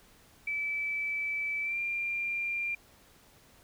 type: tone with pitch glide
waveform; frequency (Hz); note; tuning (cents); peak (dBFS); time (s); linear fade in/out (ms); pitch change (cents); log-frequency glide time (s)
sine; 2310 to 2386; D7 to D7; -29 to +27; -30; 0.47-2.75; 5; +56; 1.62-1.79
effects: pink hiss -60 dBFS RMS until 3.63 s